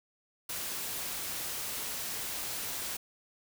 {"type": "noise", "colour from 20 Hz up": "white", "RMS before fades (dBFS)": -37, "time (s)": [0.49, 2.97], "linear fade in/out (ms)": 5, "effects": []}